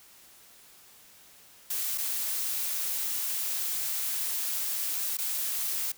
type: noise with dropouts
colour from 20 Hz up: blue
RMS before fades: -31 dBFS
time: 1.7-5.92 s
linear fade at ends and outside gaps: 5 ms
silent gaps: 1.977-1.981 / 5.171-5.185 s
effects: white hiss -55 dBFS RMS until 5.97 s